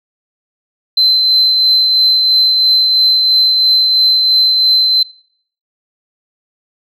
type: tone with tremolo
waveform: sine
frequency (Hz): 4073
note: C8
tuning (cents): -47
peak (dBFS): -5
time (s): 0.97-5.03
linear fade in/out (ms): 5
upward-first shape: triangle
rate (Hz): 3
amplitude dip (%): 35
effects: noise-tail reverb RT60 0.6 s tail -22 dB re dry + tanh soft clip ceiling -3 dBFS